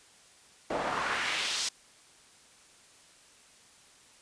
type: noise with band-pass filter sweep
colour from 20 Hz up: pink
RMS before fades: -32 dBFS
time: 0.7-1.69 s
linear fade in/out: 5 ms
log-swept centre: 590 to 5700 Hz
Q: 1.4
effects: white hiss -58 dBFS RMS until 4.21 s + resampled to 22050 Hz